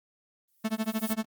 violet noise with exponential growth, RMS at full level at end -33 dBFS, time 0.48-1.13 s, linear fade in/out 2 ms, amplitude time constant 140 ms
45% pulse tone with tremolo, 220 Hz, A3, in tune, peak -25 dBFS, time 0.64-1.25 s, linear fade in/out 10 ms, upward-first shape sine, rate 13 Hz, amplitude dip 100%
effects Opus 24 kbps

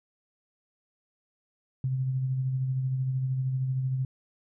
sine tone with tremolo, 130.81 Hz, C3, in tune, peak -24 dBFS, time 1.84-4.05 s, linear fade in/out 2 ms, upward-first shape sine, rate 13 Hz, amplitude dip 35%, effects none

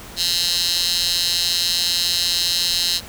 15% pulse tone with high-pass filter, 174.61 Hz, F3, in tune, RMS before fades -20 dBFS, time 0.16-3.01 s, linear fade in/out 50 ms, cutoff 4100 Hz, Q 3.8, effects pink hiss -38 dBFS RMS until 3.08 s

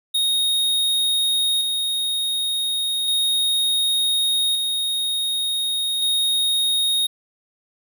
square tone with tremolo, 3729 Hz, A#7, in tune, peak -18 dBFS, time 0.14-7.07 s, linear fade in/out 10 ms, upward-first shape square, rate 0.34 Hz, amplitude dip 30%, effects 9-bit

